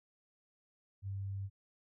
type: tone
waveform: sine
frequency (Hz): 98.1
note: G2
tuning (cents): +2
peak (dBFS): -37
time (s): 1.02-1.5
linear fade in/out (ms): 50
effects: none